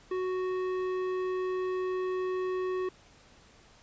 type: tone with tanh clipping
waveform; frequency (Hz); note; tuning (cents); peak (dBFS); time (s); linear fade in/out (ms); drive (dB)
triangle; 370; F#4; 0; -31; 0.11-2.89; 5; 17
effects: pink hiss -58 dBFS RMS until 3.82 s + resampled to 16000 Hz